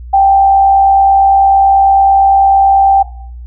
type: tone with frequency modulation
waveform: sine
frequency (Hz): 784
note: G5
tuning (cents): 0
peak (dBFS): -4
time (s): 0.13-3.03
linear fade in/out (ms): 10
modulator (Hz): 69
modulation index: 0.25
effects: noise-tail reverb RT60 0.6 s tail -17 dB re dry + added 60 Hz sine -25 dBFS peak until 3.46 s